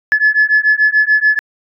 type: beating tone pair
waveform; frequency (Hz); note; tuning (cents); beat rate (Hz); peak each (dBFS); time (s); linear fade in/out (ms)
sine; 1714 / 1720.9; A6 / A6; -46 / -39; 6.9; -11; 0.12-1.39; 0
effects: tanh soft clip ceiling -3 dBFS